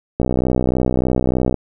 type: click train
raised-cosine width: 2 ms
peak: -4 dBFS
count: 86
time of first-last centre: 0.2-1.543 s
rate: 63.3 Hz
effects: none